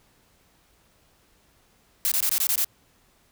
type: noise bursts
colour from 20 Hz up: blue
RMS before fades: -23 dBFS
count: 7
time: 2.05-2.645 s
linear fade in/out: 0 ms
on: 67 ms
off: 21 ms
effects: pink hiss -62 dBFS RMS until 3.31 s